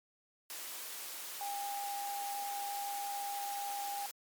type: tone in noise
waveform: sine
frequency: 805 Hz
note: G5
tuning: 46 cents sharp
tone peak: -37 dBFS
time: 1.41-4.06 s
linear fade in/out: 0 ms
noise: white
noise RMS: -44 dBFS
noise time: 0.5-4.11 s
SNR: +4 dB
effects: high-pass 400 Hz 12 dB/octave + MP3 96 kbps